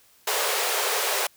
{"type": "high-pass noise", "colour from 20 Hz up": "pink", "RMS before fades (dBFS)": -25, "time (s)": [0.27, 1.27], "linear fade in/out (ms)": 5, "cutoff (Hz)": 390, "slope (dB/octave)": 96, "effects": ["white hiss -58 dBFS RMS until 1.36 s"]}